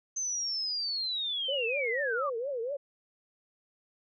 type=linear sweep; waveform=sine; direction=down; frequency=6272 to 1108.7 Hz; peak=-30 dBFS; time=0.16-2.3 s; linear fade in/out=10 ms
type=tone with vibrato; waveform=sine; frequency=510 Hz; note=C5; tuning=44 cents flat; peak=-31 dBFS; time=1.48-2.77 s; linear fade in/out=10 ms; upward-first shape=triangle; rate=4.2 Hz; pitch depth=250 cents each way
effects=none